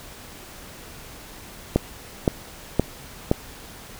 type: click train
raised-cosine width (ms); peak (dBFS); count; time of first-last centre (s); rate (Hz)
2; -3; 4; 1.76-3.314; 1.93
effects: pink hiss -42 dBFS RMS until 3.99 s